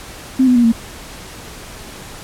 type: tone with pitch steps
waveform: sine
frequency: 260.8 / 249.7 / 239.2 / 229 Hz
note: C4 / B3 / A#3 / A#3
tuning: -5 / +19 / +45 / -31 cents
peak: -8 dBFS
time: 0.39-0.722 s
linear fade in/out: 10 ms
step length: 83 ms
effects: pink hiss -34 dBFS RMS until 2.23 s + low-pass 12000 Hz 12 dB/octave